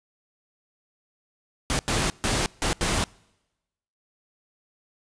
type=noise bursts at uneven times; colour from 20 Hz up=pink; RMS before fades=-24 dBFS; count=5; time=1.7-1.79 / 1.88-2.1 / 2.24-2.46 / 2.62-2.73 / 2.81-3.04 s; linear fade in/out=0 ms; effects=noise-tail reverb RT60 1.0 s tail -26 dB re dry + resampled to 22050 Hz